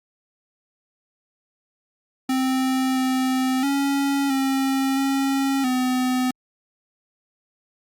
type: tone with pitch steps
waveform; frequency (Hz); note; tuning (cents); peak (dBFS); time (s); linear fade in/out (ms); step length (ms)
square; 261.1 / 259.4 / 278.4 / 268.7 / 272.2 / 254.1; C4 / C4 / C#4 / C4 / C#4 / B3; -3 / -15 / +8 / +46 / -31 / +49; -20; 2.29-6.31; 5; 670
effects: Opus 48 kbps